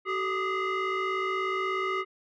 sine tone with frequency modulation, 436.8 Hz, A4, 13 cents flat, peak -25 dBFS, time 0.05-2.05 s, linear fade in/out 50 ms, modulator 817 Hz, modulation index 2.1, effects tanh soft clip ceiling -24 dBFS

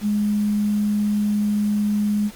sine tone with quantisation, 208.2 Hz, G#3, 5 cents sharp, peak -17 dBFS, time 0.01-2.31 s, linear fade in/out 50 ms, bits 7, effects pink hiss -43 dBFS RMS until 2.35 s + MP3 96 kbps

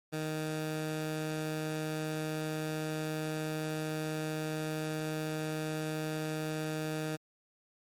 15% pulse tone, 155.56 Hz, D#3, in tune, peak -27 dBFS, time 0.12-7.17 s, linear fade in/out 20 ms, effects MP3 64 kbps

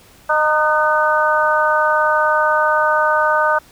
harmonic tone with a mistuned harmonic, 306.9 Hz, D#4, 24 cents flat, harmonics 2 / 3 / 4 / 5, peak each -18 / -18 / -18 / -18 dBFS, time 0.29-3.59 s, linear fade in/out 10 ms, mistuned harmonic 5, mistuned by -30 cents, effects pink hiss -47 dBFS RMS until 3.71 s

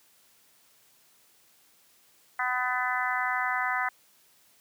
harmonic tone, 251.1 Hz, B3, 29 cents sharp, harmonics 3 / 4 / 5 / 6 / 7 / 8, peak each -33 / -33 / -33 / -33 / -33 / -33 dBFS, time 2.39-3.89 s, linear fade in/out 5 ms, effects white hiss -62 dBFS RMS until 4.6 s + high-pass 100 Hz 12 dB/octave

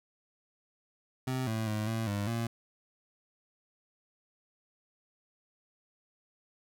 25% pulse tone with pitch steps, 129.5 / 111.2 / 107.2 / 112.5 / 101.8 / 115.7 Hz, C3 / A2 / A2 / A2 / G#2 / A#2, -17 / +19 / -45 / +39 / -34 / -13 cents, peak -27 dBFS, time 1.27-2.47 s, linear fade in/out 5 ms, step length 200 ms, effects none

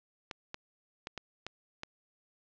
clicks, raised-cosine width 0.2 ms, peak -21 dBFS, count 6, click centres 0.312 / 0.544 / 1.071 / 1.177 / 1.466 / 1.834 s, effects low-pass 5000 Hz 12 dB/octave

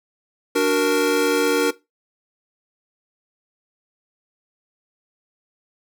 square chord, D augmented, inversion none, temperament equal, 293.7 / 370 / 466.2 Hz, D4 / F#4 / A#4, 0 / 0 / 0 cents, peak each -22 / -24 / -19 dBFS, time 0.55-1.71 s, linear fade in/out 10 ms, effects noise-tail reverb RT60 0.2 s tail -17 dB re dry

